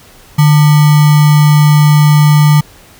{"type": "tone with sample-and-hold", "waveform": "sine", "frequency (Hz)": 150, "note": "D3", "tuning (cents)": 37, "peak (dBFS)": -3, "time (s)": [0.38, 2.61], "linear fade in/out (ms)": 10, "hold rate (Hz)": 1050, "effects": ["pink hiss -40 dBFS RMS until 2.99 s"]}